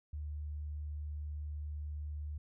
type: tone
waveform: sine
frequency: 74.6 Hz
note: D2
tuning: 28 cents sharp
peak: -38 dBFS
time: 0.13-2.38 s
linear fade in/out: 5 ms
effects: none